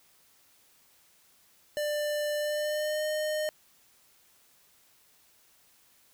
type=tone with pitch glide; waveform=square; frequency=594 to 612.5 Hz; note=D5 to D#5; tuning=+20 to -27 cents; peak=-29 dBFS; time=1.77-3.49 s; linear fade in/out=0 ms; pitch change=+53 cents; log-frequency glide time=2.37-3.04 s; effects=white hiss -63 dBFS RMS until 6.13 s